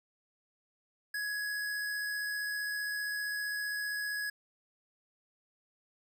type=tone with amplitude modulation; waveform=square; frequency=1675 Hz; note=G#6; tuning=14 cents sharp; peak=-33 dBFS; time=1.14-4.3 s; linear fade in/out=5 ms; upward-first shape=sine; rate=75.3 Hz; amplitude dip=25%; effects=none